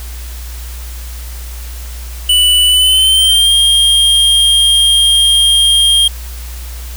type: tone with pitch glide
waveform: square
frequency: 2970 to 3220 Hz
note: F#7 to G7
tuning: +6 to +46 cents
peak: -7 dBFS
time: 2.29-6.08 s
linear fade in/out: 5 ms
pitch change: +140 cents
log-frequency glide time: 2.67-3.54 s
effects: added 60 Hz sine -23 dBFS peak until 6.96 s + white hiss -33 dBFS RMS until 6.96 s